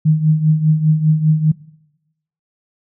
sine tone with tremolo, 155.56 Hz, D#3, in tune, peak -7 dBFS, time 0.05-1.52 s, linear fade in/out 10 ms, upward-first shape triangle, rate 5 Hz, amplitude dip 75%, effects noise-tail reverb RT60 0.9 s tail -21 dB re dry

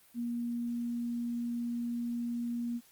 sine tone, 237.4 Hz, A#3, 32 cents sharp, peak -32 dBFS, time 0.14-2.81 s, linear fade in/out 50 ms, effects white hiss -62 dBFS RMS until 2.91 s + Opus 32 kbps

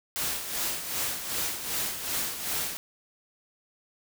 white noise with tremolo, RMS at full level -29 dBFS, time 0.16-2.77 s, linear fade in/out 0 ms, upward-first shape sine, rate 2.6 Hz, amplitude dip 60%, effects none

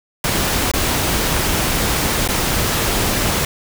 pink noise with dropouts, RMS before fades -18 dBFS, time 0.24-3.45 s, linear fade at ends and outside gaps 2 ms, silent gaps 0.715-0.736 / 2.277-2.287 s, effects none

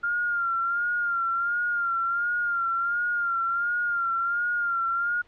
sine tone with vibrato, 1396.9 Hz, F6, in tune, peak -23 dBFS, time 0.03-5.22 s, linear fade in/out 10 ms, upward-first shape sine, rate 1.4 Hz, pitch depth 50 cents each way, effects pink hiss -58 dBFS RMS until 5.27 s + low-pass 3000 Hz 12 dB/octave

